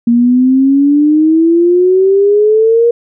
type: exponential sweep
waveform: sine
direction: up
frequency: 233.2 to 475.5 Hz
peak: -5 dBFS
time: 0.07-2.91 s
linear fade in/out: 5 ms
effects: none